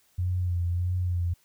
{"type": "tone with vibrato", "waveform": "sine", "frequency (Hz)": 88.8, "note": "F2", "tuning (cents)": 29, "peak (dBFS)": -24, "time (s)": [0.18, 1.34], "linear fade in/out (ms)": 10, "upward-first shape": "sine", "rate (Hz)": 1.6, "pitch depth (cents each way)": 40, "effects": ["white hiss -65 dBFS RMS until 1.44 s"]}